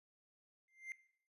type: tone with exponential growth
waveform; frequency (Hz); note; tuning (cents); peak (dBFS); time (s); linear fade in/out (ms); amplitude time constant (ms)
triangle; 2093; C7; 0; -38; 0.68-0.92; 1; 51
effects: noise-tail reverb RT60 0.6 s tail -17 dB re dry + resampled to 32000 Hz